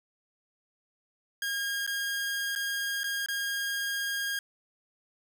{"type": "tone with dropouts", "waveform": "sawtooth", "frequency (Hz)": 1623, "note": "G#6", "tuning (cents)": -40, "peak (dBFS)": -26, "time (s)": [1.42, 4.39], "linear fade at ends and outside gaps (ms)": 2, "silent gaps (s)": [[1.865, 1.875], [2.552, 2.559], [3.034, 3.041], [3.261, 3.285]], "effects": []}